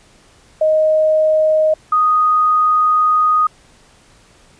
sine tone pair in turn, 624 / 1243 Hz, D#5 / D#6, +5 / -2 cents, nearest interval octave, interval 1193 cents, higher second, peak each -10 dBFS, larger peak neither, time 0.61-1.74 / 1.92-3.47 s, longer second, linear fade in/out 5 ms, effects pink hiss -49 dBFS RMS until 4.59 s + resampled to 22050 Hz

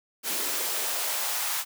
white noise with high-pass filter sweep, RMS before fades -29 dBFS, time 0.23-1.65 s, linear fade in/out 50 ms, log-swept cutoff 280 to 1000 Hz, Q 1.5, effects none

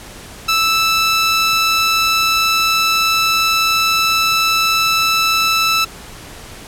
15% pulse tone, 1318.5 Hz, E6, in tune, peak -6 dBFS, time 0.48-5.85 s, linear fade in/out 10 ms, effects pink hiss -35 dBFS RMS until 6.67 s + low-pass 12000 Hz 12 dB/octave

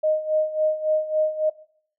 sine tone with tremolo, 620 Hz, D#5, 6 cents flat, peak -16 dBFS, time 0.03-1.5 s, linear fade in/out 10 ms, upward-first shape sine, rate 3.6 Hz, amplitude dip 80%, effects noise-tail reverb RT60 0.6 s tail -20 dB re dry

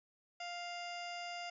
harmonic tone with a mistuned harmonic, 700 Hz, F5, 4 cents sharp, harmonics 1 / 2 / 3 / 4 / 5 / 7 / 8 / 9 / 10, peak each -44 / -52 / -49 / -49 / -60 / -52 / -64 / -62 / -62 dBFS, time 0.4-1.5 s, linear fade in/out 5 ms, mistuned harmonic 8, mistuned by -37 cents, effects none

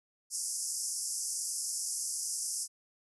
white band-pass noise, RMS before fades -36 dBFS, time 0.3-2.68 s, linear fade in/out 50 ms, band 5000 to 11000 Hz, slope 96 dB/octave, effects none

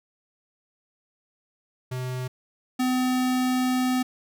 square tone pair in turn, 127.4 / 254.2 Hz, C3 / C4, -46 / -50 cents, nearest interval octave, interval 1196 cents, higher second, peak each -29 / -22 dBFS, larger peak second, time 1.91-2.28 / 2.79-4.03 s, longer second, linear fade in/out 10 ms, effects none

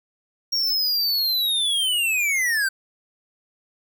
square linear sweep, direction down, 5600 to 1520 Hz, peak -20 dBFS, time 0.52-2.69 s, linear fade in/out 10 ms, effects none

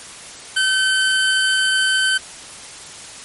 25% pulse tone, 1535 Hz, G6, 37 cents flat, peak -11 dBFS, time 0.56-2.18 s, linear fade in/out 10 ms, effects white hiss -36 dBFS RMS until 3.24 s + MP3 48 kbps

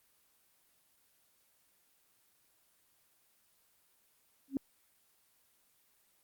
sine tone with exponential growth, 271.5 Hz, C#4, 36 cents flat, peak -26 dBFS, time 4.48-4.57 s, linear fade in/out 1 ms, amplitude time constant 18 ms, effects white hiss -71 dBFS RMS until 6.23 s + Opus 24 kbps

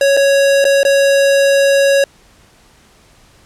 square tone with dropouts, 554.4 Hz, C#5, in tune, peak -9 dBFS, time 0.01-2.04 s, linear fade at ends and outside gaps 2 ms, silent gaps 0.168-0.172 / 0.643-0.651 / 0.832-0.85 s, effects pink hiss -48 dBFS RMS until 3.45 s + low-pass 10000 Hz 12 dB/octave

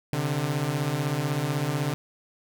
sawtooth beating tone pair, 132.7 / 148.7 Hz, C3 / D3, +25 / +22 cents, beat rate 16 Hz, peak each -25 / -23 dBFS, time 0.13-1.94 s, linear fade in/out 0 ms, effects none

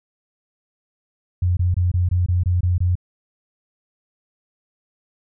sine tone bursts, 89.3 Hz, F2, 39 cents sharp, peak -15 dBFS, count 9, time 1.42-2.954 s, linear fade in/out 5 ms, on 150 ms, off 23 ms, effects none

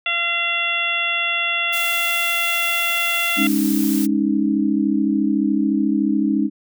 harmonic tone, 685 Hz, F5, 34 cents flat, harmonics 1 / 2 / 3 / 4 / 5, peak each -32 / -27 / -24 / -21 / -26 dBFS, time 0.06-3.47 s, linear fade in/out 2 ms
blue noise, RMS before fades -28 dBFS, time 1.72-4.07 s, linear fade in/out 20 ms
sine chord, Ab suspended fourth, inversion none, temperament equal, 207.7 / 277.2 / 311.1 Hz, Ab3 / Db4 / Eb4, 0 / 0 / 0 cents, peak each -20 dBFS, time 3.36-6.5 s, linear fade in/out 50 ms
effects none

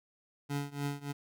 25% pulse tone with tremolo, 142.7 Hz, D3, 49 cents flat, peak -27 dBFS, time 0.49-1.13 s, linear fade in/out 20 ms, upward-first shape triangle, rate 3.4 Hz, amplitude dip 95%, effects none

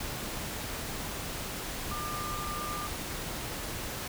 sine tone in noise, 1198 Hz, D6, 34 cents sharp, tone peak -36 dBFS, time 1.91-2.87 s, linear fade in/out 5 ms, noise pink, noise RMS -37 dBFS, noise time 0-4.08 s, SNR -2 dB, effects none

